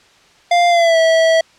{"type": "tone with pitch glide", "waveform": "square", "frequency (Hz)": [698, 651.3], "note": ["F5", "E5"], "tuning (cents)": [-1, -21], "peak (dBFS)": -10, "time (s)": [0.51, 1.41], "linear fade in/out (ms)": 5, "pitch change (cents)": -120, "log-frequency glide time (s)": [0.69, 0.98], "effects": ["white hiss -49 dBFS RMS until 1.58 s", "low-pass 5000 Hz 12 dB/octave"]}